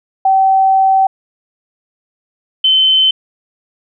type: tone pair in turn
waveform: sine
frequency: 769 / 3068 Hz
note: G5 / G7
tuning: -33 / -38 cents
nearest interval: 2 octaves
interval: 2395 cents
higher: second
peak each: -7 dBFS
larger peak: neither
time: 0.25-1.07 / 2.64-3.11 s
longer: first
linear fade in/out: 5 ms
effects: none